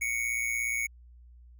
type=tone with amplitude modulation; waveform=square; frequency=2220 Hz; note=C#7; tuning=2 cents sharp; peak=-26 dBFS; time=0.01-0.87 s; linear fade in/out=10 ms; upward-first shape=sine; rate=117 Hz; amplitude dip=65%; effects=added 60 Hz sine -50 dBFS peak until 1.59 s